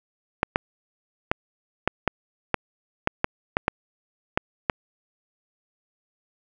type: clicks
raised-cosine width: 0.5 ms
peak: -4 dBFS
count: 12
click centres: 0.431 / 0.559 / 1.315 / 1.876 / 2.077 / 2.543 / 3.074 / 3.244 / 3.569 / 3.681 / 4.375 / 4.698 s
effects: none